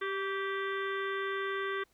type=harmonic tone with a mistuned harmonic; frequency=392 Hz; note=G4; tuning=in tune; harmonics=1 / 3 / 4 / 5 / 6 / 7 / 8 / 9; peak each=-35 / -38 / -39 / -40 / -51 / -55 / -51 / -49 dBFS; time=0.01-1.84 s; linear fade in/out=10 ms; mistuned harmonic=3; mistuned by=-33 cents; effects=pink hiss -70 dBFS RMS until 1.93 s